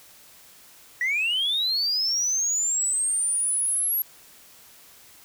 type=linear sweep; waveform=sine; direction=up; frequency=1900 to 11620 Hz; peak=-20 dBFS; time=1.01-4.02 s; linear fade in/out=2 ms; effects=tanh soft clip ceiling -19 dBFS + white hiss -51 dBFS RMS until 5.24 s